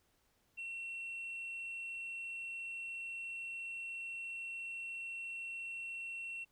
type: tone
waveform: sine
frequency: 2717 Hz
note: F7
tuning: 48 cents flat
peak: -39 dBFS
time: 0.57-6.45 s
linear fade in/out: 20 ms
effects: tanh soft clip ceiling -39 dBFS + pink hiss -75 dBFS RMS until 6.51 s